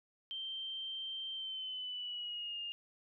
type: tone with pitch glide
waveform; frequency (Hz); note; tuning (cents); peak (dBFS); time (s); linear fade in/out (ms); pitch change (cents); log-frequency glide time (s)
sine; 3136 to 2826; G7 to F7; 0 to +20; -39; 0.31-2.72; 0; -180; 1.33-2.6
effects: none